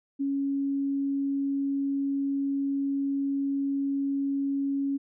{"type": "tone", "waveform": "sine", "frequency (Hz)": 277.2, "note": "C#4", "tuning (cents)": 0, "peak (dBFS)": -25, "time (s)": [0.19, 4.98], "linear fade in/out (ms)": 20, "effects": []}